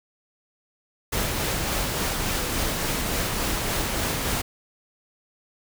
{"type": "noise with tremolo", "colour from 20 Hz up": "pink", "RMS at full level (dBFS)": -25, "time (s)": [1.12, 4.42], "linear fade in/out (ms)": 10, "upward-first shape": "sine", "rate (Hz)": 3.5, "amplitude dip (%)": 25, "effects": []}